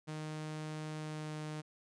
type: tone with pitch glide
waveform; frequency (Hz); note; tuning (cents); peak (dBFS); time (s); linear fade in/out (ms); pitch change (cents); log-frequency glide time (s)
sawtooth; 154.6 to 153.35; D#3 to D#3; -11 to -25; -36; 0.07-1.62; 20; -14; 0.96-1.37
effects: resampled to 22050 Hz